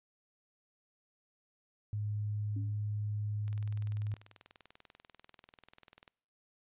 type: tone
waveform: sine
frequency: 104.7 Hz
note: G#2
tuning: 15 cents sharp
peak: -33 dBFS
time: 1.93-4.14 s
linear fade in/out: 0 ms
type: tone with exponential decay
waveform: sine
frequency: 277.2 Hz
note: C#4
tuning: in tune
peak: -40 dBFS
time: 2.56-2.83 s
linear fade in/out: 5 ms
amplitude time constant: 58 ms
type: click train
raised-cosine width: 0.2 ms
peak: -36 dBFS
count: 54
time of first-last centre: 3.48-6.078 s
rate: 20.4 Hz
effects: noise-tail reverb RT60 0.8 s tail -26 dB re dry + resampled to 8000 Hz